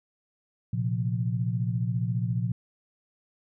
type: chord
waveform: sine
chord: Bb suspended second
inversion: none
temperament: just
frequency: 116.54 / 131.11 / 174.81 Hz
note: Bb2 / C3 / F3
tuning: 0 / +4 / +2 cents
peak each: -27 / -31 / -31 dBFS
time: 0.73-2.52 s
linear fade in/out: 5 ms
effects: none